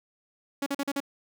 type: tone bursts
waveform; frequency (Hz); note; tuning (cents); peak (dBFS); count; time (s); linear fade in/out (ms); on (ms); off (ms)
sawtooth; 280; C#4; +18; -23; 5; 0.62-1.003; 5; 43; 42
effects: none